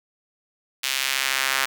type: tone with high-pass filter sweep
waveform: sawtooth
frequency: 134 Hz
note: C3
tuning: 42 cents sharp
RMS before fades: -24 dBFS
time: 0.83-1.66 s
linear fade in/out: 10 ms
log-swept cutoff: 2800 to 1500 Hz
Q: 1.2
effects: none